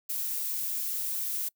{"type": "noise", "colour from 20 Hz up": "violet", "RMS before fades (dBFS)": -32, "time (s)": [0.09, 1.49], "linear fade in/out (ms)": 10, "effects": ["noise-tail reverb RT60 0.1 s tail -24 dB re dry"]}